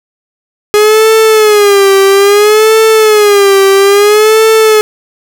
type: tone with vibrato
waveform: 45% pulse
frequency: 415.3 Hz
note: G#4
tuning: in tune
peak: -3 dBFS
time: 0.74-4.81 s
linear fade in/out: 0 ms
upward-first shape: sine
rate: 0.6 Hz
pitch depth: 110 cents each way
effects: none